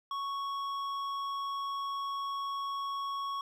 triangle tone with hard clipping, 1109 Hz, C#6, in tune, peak -35 dBFS, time 0.11-3.41 s, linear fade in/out 2 ms, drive 12 dB, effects none

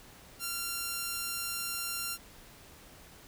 5% pulse tone, 1380 Hz, F6, 21 cents flat, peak -22 dBFS, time 0.39-2.18 s, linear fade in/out 50 ms, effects pink hiss -54 dBFS RMS until 3.27 s

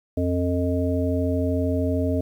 harmonic tone, 88.7 Hz, F2, 27 cents sharp, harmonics 1 / 3 / 5 / 7, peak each -24 / -24 / -29 / -28 dBFS, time 0.17-2.21 s, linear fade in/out 5 ms, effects 9-bit

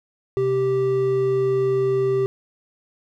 triangle tone pair together, 130.4 / 390.8 Hz, C3 / G4, -5 / -5 cents, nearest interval octave + perfect fifth, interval 1900 cents, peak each -25 / -16 dBFS, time 0.37-2.26 s, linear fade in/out 0 ms, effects none

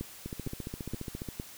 two click trains, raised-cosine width 3 ms, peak -22 / -24 dBFS, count 4 / 16, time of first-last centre 0.01-1.399 / 0.26-1.287 s, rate 2.16 / 14.6 Hz, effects white hiss -49 dBFS RMS until 1.57 s

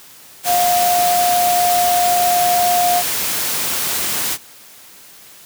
sine tone in noise, 710 Hz, F5, 28 cents sharp, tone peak -13 dBFS, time 0.45-3.03 s, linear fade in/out 50 ms, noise white, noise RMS -20 dBFS, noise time 0.43-4.38 s, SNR +4 dB, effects white hiss -42 dBFS RMS until 5.45 s + high-pass 80 Hz 12 dB/octave

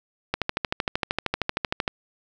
click train, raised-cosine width 0.3 ms, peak -7 dBFS, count 21, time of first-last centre 0.34-1.878 s, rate 13 Hz, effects none

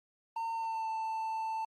triangle tone with pitch glide, 910 to 887.7 Hz, A#5 to A5, -42 to +15 cents, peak -31 dBFS, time 0.36-1.65 s, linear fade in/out 5 ms, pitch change -43 cents, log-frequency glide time 0.53-0.89 s, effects Opus 32 kbps

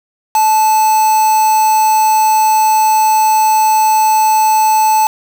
triangle tone with quantisation, 870 Hz, A5, 20 cents flat, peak -6 dBFS, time 0.35-5.07 s, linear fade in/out 2 ms, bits 3, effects none

